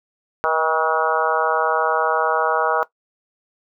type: harmonic tone with a mistuned harmonic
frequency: 160 Hz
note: D#3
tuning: 49 cents sharp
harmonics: 3 / 4 / 5 / 6 / 7 / 8 / 9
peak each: -24 / -24 / -24 / -24 / -24 / -24 / -24 dBFS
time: 0.44-2.83 s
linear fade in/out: 0 ms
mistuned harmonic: 4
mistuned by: -23 cents
effects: noise-tail reverb RT60 0.1 s tail -17 dB re dry